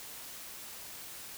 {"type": "silence", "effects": ["white hiss -46 dBFS RMS until 1.37 s"]}